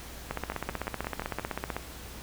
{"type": "two click trains", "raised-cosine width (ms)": 0.5, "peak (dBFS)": [-16, -19], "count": [24, 6], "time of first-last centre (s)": [[0.31, 1.766], [0.52, 1.396]], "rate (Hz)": [15.8, 5.71], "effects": ["added 60 Hz sine -46 dBFS peak until 2.22 s", "pink hiss -45 dBFS RMS until 2.22 s"]}